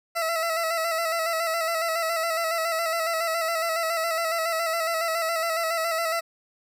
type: tone with vibrato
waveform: 20% pulse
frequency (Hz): 659.3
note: E5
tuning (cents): 0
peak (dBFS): -19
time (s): 0.15-6.21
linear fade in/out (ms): 20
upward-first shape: square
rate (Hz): 7.2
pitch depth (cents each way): 37
effects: none